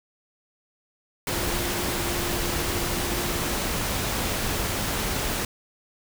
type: tone in noise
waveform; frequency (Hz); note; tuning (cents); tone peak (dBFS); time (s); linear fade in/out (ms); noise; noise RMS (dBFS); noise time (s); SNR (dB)
sine; 349.2; F4; 0; -34; 1.31-3.55; 2; pink; -27; 1.27-5.45; -10
effects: none